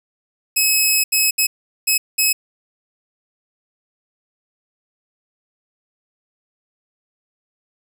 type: tone bursts at uneven times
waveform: 10% pulse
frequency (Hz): 2566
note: E7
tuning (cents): -47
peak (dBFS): -5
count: 5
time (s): 0.56-1.04 / 1.12-1.31 / 1.38-1.47 / 1.87-1.98 / 2.18-2.33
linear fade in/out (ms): 10
effects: none